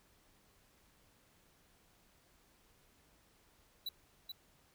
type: tone with echo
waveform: square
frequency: 3951 Hz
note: B7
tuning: in tune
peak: -38 dBFS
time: 3.86-3.89 s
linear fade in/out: 5 ms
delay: 430 ms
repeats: 1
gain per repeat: -5 dB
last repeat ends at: 4.32 s
effects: pink hiss -69 dBFS RMS until 4.74 s